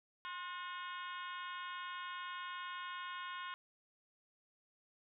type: harmonic tone with a mistuned harmonic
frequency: 362.5 Hz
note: F#4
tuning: 35 cents flat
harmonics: 3 / 4 / 5 / 6 / 7 / 8 / 9 / 10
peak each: -45 / -48 / -54 / -55 / -58 / -54 / -55 / -58 dBFS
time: 0.25-3.54 s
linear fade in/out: 0 ms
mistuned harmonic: 3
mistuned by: -46 cents
effects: none